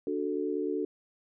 sine chord, D major, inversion none, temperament equal, 293.7 / 370 / 440 Hz, D4 / F#4 / A4, 0 / 0 / 0 cents, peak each -33 dBFS, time 0.07-0.85 s, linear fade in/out 2 ms, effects none

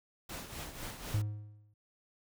pink noise with tremolo, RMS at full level -41 dBFS, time 0.29-1.22 s, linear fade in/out 5 ms, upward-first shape triangle, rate 4 Hz, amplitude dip 65%
triangle tone with exponential decay, 104.9 Hz, G#2, 18 cents sharp, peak -24 dBFS, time 1.14-1.74 s, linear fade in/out 5 ms, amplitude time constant 130 ms
effects none

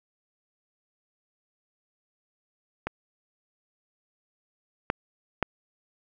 clicks, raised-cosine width 0.5 ms, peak -14 / -8 / -8 dBFS, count 3, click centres 2.87 / 4.901 / 5.427 s, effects none

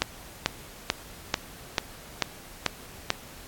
click train, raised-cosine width 0.2 ms, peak -4 dBFS, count 8, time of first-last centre 0.02-3.104 s, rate 2.27 Hz, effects pink hiss -46 dBFS RMS until 3.47 s + AAC 64 kbps

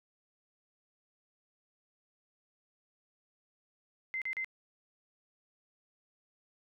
sine tone bursts, 2073 Hz, C7, 17 cents flat, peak -33 dBFS, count 3, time 4.14-4.445 s, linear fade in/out 0 ms, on 77 ms, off 37 ms, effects none

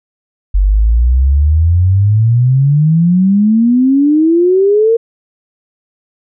sine exponential sweep, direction up, 46.25 to 466.2 Hz, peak -6 dBFS, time 0.54-4.97 s, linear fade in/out 10 ms, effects none

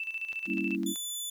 sine tone with tremolo, 2654 Hz, E7, 11 cents sharp, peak -31 dBFS, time 0-0.76 s, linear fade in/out 2 ms, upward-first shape square, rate 14 Hz, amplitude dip 65%
click train, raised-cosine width 0.2 ms, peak -29 dBFS, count 6, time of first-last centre 0.33-0.959 s, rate 7.95 Hz
sine chord, G diminished seventh, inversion none, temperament equal, 196 / 233.1 / 277.2 / 329.6 Hz, G3 / Bb3 / Db4 / Fb4, 0 / 0 / 0 / 0 cents, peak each -34 / -36 / -35 / -33 dBFS, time 0.46-0.95 s, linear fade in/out 50 ms
15% pulse tone, 3488 Hz, A7, 16 cents flat, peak -27 dBFS, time 0.86-1.3 s, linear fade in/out 5 ms
effects 10-bit

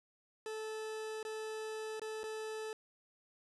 40% pulse tone with dropouts, 436.1 Hz, A4, 15 cents flat, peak -39 dBFS, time 0.46-2.73 s, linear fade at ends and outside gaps 1 ms, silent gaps 1.229-1.25 / 1.996-2.017 / 2.233-2.239 s, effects resampled to 24000 Hz

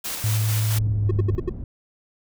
white noise with tremolo, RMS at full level -29 dBFS, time 0.04-0.79 s, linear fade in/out 10 ms, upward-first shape square, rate 4.5 Hz, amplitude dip 25%
sine tone with pitch glide, 108.1 to 100.86 Hz, A2 to G2, -30 to +50 cents, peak -19 dBFS, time 0.24-1.35 s, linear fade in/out 0 ms, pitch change -120 cents, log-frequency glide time 0.74-1.15 s
pink low-pass noise, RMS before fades -31 dBFS, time 0.76-1.64 s, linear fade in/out 2 ms, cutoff 190 Hz, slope 12 dB/octave
triangle tone bursts, 363.3 Hz, F#4, 32 cents flat, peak -18 dBFS, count 5, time 1.09-1.495 s, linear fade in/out 5 ms, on 21 ms, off 75 ms
effects none

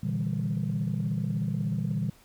sine chord, E half-diminished seventh, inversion second, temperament just, 118.67 / 148.33 / 164.81 / 197.78 Hz, Bb2 / D3 / E3 / G3, +31 / +18 / 0 / +16 cents, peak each -31 dBFS, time 0.03-2.1 s, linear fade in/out 5 ms, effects tanh soft clip ceiling -20 dBFS + pink hiss -58 dBFS RMS until 2.24 s

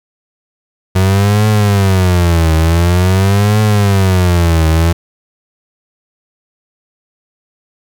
35% pulse tone with vibrato, 92.5 Hz, F#2, in tune, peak -6 dBFS, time 0.95-4.93 s, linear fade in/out 10 ms, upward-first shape triangle, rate 0.47 Hz, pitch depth 270 cents each way, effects 8-bit

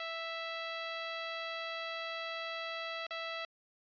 10% pulse tone with dropouts, 659.3 Hz, E5, in tune, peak -29 dBFS, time 0-3.45 s, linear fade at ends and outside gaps 2 ms, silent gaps 3.067-3.107 s, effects resampled to 11025 Hz

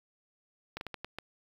slowing click train, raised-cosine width 0.3 ms, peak -22 dBFS, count 6, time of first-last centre 0.77-1.186 s, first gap 41 ms, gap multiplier 1.36, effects 8-bit

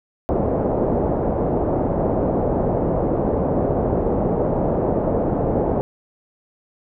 white low-pass noise, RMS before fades -20 dBFS, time 0.29-5.81 s, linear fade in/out 0 ms, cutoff 650 Hz, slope 24 dB/octave, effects none

